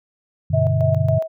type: chord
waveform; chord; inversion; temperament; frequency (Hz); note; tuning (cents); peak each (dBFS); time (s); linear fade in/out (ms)
sine; G major; none; equal; 98 / 123.47 / 146.83; G2 / B2 / D3; 0 / 0 / 0; -20; 0.5-1.19; 10
type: tone with tremolo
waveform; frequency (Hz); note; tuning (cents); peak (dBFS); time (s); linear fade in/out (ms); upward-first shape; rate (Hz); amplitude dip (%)
sine; 644; E5; -41; -18; 0.53-1.28; 20; square; 3.6; 60
effects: none